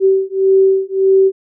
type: beating tone pair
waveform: sine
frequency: 383.9 / 385.6 Hz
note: G4 / G4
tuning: -36 / -28 cents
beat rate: 1.7 Hz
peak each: -12 dBFS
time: 0-1.32 s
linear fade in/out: 50 ms
effects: none